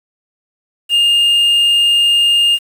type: tone with quantisation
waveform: triangle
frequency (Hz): 2823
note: F7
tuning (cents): +18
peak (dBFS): -7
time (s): 0.89-2.59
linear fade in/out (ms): 50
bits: 6
effects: none